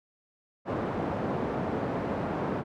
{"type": "band-pass noise", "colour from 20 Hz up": "pink", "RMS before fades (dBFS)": -31, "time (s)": [0.65, 2.64], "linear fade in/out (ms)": 50, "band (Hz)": [150, 910], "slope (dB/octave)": 12, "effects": []}